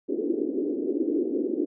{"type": "band-pass noise", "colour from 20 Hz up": "white", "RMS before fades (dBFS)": -27, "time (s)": [0.08, 1.66], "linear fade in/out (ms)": 20, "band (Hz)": [270, 410], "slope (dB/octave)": 48, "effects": []}